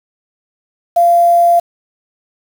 sine tone with quantisation, 690 Hz, F5, 21 cents flat, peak -6 dBFS, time 0.96-1.6 s, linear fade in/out 10 ms, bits 5, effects none

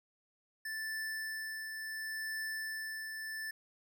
square tone with tremolo, 1760 Hz, A6, in tune, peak -37 dBFS, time 0.65-3.51 s, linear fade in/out 5 ms, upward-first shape triangle, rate 0.71 Hz, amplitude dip 40%, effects none

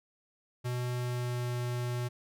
square tone with pitch glide, 123.47 to 122.33 Hz, B2 to B2, 0 to -16 cents, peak -32 dBFS, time 0.64-2.09 s, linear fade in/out 20 ms, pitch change -16 cents, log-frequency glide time 0.9-1.54 s, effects none

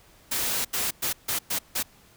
white noise bursts at uneven times, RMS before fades -27 dBFS, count 6, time 0.31-0.65 / 0.73-0.91 / 1.02-1.13 / 1.28-1.39 / 1.5-1.59 / 1.75-1.83 s, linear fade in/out 10 ms, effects pink hiss -56 dBFS RMS until 2.16 s

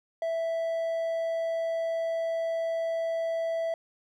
triangle tone, 659.3 Hz, E5, in tune, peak -25 dBFS, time 0.22-3.74 s, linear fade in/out 2 ms, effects none

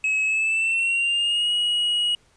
triangle tone with pitch glide, 2570 to 2901 Hz, E7 to F#7, -45 to -35 cents, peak -18 dBFS, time 0.04-2.15 s, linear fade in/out 2 ms, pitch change +210 cents, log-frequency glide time 0.24-1.52 s, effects pink hiss -60 dBFS RMS until 2.36 s + resampled to 22050 Hz

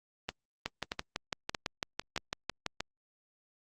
two click trains, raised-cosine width 0.2 ms, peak -15 / -16 dBFS, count 13 / 5, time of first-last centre 0.66-2.663 / 0.29-2.806 s, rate 5.99 / 1.59 Hz, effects Opus 32 kbps

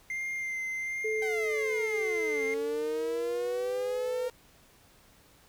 triangle tone with vibrato, 2093 Hz, C7, in tune, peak -30 dBFS, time 0.1-2.54 s, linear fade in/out 2 ms, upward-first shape sine, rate 1.3 Hz, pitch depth 18 cents each way
sine tone with pitch glide, 436.1 to 500.9 Hz, A4 to B4, -15 to +24 cents, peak -29 dBFS, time 1.04-4.29 s, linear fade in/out 10 ms, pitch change +239 cents, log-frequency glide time 2.3-3.77 s
sawtooth exponential two-way sweep, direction down then up, 784 to 269.4 to 466.3 Hz, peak -35 dBFS, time 1.22-4.3 s, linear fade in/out 2 ms, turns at 2.45 s
effects pink hiss -60 dBFS RMS until 5.48 s

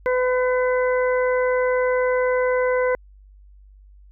harmonic tone, 504 Hz, B4, 35 cents sharp, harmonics 1 / 2 / 3 / 4, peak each -18 / -27 / -29 / -30 dBFS, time 0.06-2.95 s, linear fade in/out 0 ms, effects added 49 Hz sine -45 dBFS peak until 4.11 s

